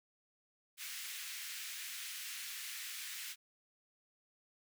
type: high-pass noise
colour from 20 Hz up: pink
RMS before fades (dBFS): -45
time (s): 0.77-3.36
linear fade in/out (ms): 50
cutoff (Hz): 1800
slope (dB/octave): 24
effects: none